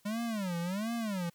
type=tone with vibrato; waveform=square; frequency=199.7 Hz; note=G3; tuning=32 cents sharp; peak=-33 dBFS; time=0.05-1.3 s; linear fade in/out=10 ms; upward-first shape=sine; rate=1.4 Hz; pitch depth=280 cents each way; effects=white hiss -68 dBFS RMS until 1.34 s